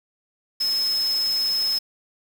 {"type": "tone in noise", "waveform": "sine", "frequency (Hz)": 5180, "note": "E8", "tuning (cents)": -31, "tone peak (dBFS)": -20, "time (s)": [0.6, 1.79], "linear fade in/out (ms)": 10, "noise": "white", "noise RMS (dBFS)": -36, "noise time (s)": [0.6, 1.79], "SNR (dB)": 13, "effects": []}